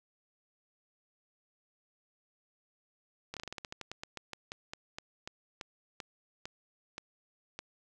slowing click train, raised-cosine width 0.2 ms, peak -23 dBFS, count 23, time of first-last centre 3.34-7.59 s, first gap 27 ms, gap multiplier 1.16, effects none

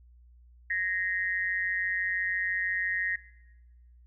sine tone with amplitude modulation, 1864.7 Hz, A#6, in tune, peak -23 dBFS, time 0.7-3.16 s, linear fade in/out 5 ms, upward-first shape sine, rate 186 Hz, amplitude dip 90%, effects noise-tail reverb RT60 1.0 s tail -17 dB re dry + added 60 Hz sine -53 dBFS peak until 4.06 s

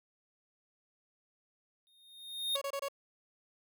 square tone with exponential growth, 3691 Hz, A#7, 18 cents flat, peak -29 dBFS, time 1.87-2.56 s, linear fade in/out 0 ms, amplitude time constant 150 ms
30% pulse tone bursts, 556 Hz, C#5, 5 cents sharp, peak -32 dBFS, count 4, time 2.55-2.885 s, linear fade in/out 5 ms, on 65 ms, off 25 ms
effects none

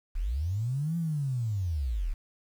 sine linear two-way sweep, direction up then down, 31.63 to 171.6 to 31.63 Hz, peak -27 dBFS, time 0.15-2.14 s, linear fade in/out 10 ms, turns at 0.97 s, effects 9-bit

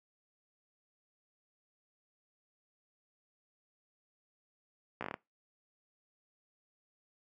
slowing click train, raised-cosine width 0.5 ms, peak -22 dBFS, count 7, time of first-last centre 5.01-5.141 s, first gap 15 ms, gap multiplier 1.15, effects noise-tail reverb RT60 0.2 s tail -21 dB re dry + high-pass 150 Hz 12 dB/octave

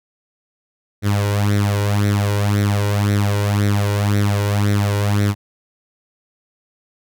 sawtooth tone with flanger, 102.2 Hz, G#2, 27 cents flat, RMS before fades -17 dBFS, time 1.02-5.35 s, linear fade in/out 50 ms, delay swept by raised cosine 0.51 to 2.11 ms, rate 1.9 Hz, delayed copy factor +0.7, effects none

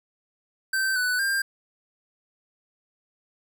square tone with pitch steps, 1552 / 1491 / 1594 Hz, G6 / F#6 / G6, -18 / +13 / +28 cents, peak -23 dBFS, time 0.73-1.42 s, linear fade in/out 5 ms, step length 230 ms, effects none

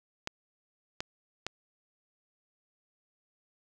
clicks, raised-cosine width 0.2 ms, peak -16 dBFS, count 3, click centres 0.274 / 1.005 / 1.466 s, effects none

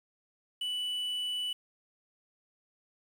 triangle tone with quantisation, 2971 Hz, F#7, 6 cents sharp, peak -30 dBFS, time 0.61-1.53 s, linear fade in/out 5 ms, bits 9, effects none

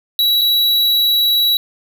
square tone with dropouts, 3907 Hz, B7, 19 cents flat, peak -12 dBFS, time 0.19-1.57 s, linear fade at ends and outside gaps 1 ms, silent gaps 0.412-0.416 s, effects none

